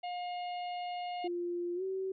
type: harmonic tone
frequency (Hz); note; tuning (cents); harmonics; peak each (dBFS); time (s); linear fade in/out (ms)
713; F5; +36; 1 / 3 / 4 / 5 / 6; -36 / -50 / -48 / -61 / -56; 0.03-1.28; 10
type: tone with pitch glide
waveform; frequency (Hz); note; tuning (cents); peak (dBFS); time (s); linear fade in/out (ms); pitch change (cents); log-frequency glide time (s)
sine; 349.2 to 380.8; F4 to F#4; 0 to +50; -33; 1.24-2.12; 5; +150; 1.75-1.83
effects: none